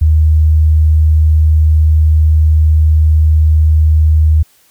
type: tone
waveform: sine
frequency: 77.78 Hz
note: D#2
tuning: in tune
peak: -5 dBFS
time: 0.01-4.43 s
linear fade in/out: 10 ms
effects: white hiss -50 dBFS RMS until 4.7 s